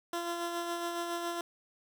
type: tone with tremolo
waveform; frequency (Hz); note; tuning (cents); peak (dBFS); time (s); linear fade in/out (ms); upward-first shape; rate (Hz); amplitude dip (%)
15% pulse; 343; F4; -31; -26; 0.13-1.41; 2; sine; 7.2; 35
effects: none